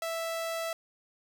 sawtooth tone, 659.3 Hz, E5, in tune, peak -28 dBFS, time 0.02-0.73 s, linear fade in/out 2 ms, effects none

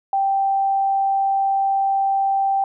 sine tone, 783 Hz, G5, 2 cents flat, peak -16 dBFS, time 0.13-2.64 s, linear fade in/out 2 ms, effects none

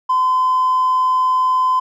sine tone with hard clipping, 1023 Hz, C6, 39 cents flat, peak -13 dBFS, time 0.09-1.8 s, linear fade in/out 10 ms, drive 1 dB, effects none

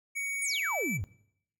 square tone with pitch glide, 2242 to 2312 Hz, C#7 to D7, +19 to -28 cents, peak -32 dBFS, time 0.15-0.98 s, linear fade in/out 20 ms, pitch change +53 cents, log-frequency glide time 0.44-0.86 s
sine exponential sweep, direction down, 10270 to 80.1 Hz, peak -31 dBFS, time 0.42-1.04 s, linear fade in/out 0 ms
effects noise-tail reverb RT60 0.7 s tail -21 dB re dry

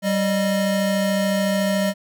square tone pair together, 193.4 / 614 Hz, G3 / D#5, -23 / -23 cents, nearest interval octave + minor sixth, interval 2000 cents, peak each -21 / -23 dBFS, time 0.02-1.94 s, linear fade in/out 50 ms, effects none

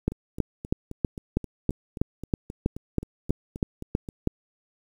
two click trains, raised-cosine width 3 ms, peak -9 / -22 dBFS, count 14 / 16, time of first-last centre 0.08-4.274 / 0.12-4.088 s, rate 3.1 / 3.78 Hz, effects 8-bit

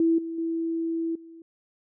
sine tone with level steps, 329.6 Hz, E4, in tune, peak -18 / -30 / -25 / -43 dBFS, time 0-1.42 s, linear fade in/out 2 ms, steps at 0.18 / 0.38 / 1.15 s, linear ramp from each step 5 ms, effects none

